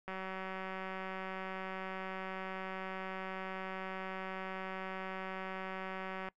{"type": "click train", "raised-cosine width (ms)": 0.5, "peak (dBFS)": -27, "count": 1174, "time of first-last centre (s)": [0.08, 6.286], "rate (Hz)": 189, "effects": ["noise-tail reverb RT60 0.1 s tail -22 dB re dry"]}